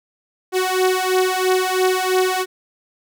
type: beating tone pair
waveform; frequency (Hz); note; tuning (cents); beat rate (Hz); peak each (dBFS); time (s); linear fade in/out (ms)
sawtooth; 370 / 373; F#4 / F#4; 0 / +14; 3; -15; 0.52-2.46; 50
effects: none